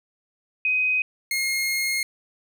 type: tone pair in turn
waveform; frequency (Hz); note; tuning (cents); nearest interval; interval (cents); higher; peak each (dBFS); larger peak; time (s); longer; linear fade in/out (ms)
sine / sawtooth; 2512 / 2146; D#7 / C7; +16 / +43; minor third; 273; first; -19; neither; 0.65-1.02 / 1.31-2.03; second; 2
effects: none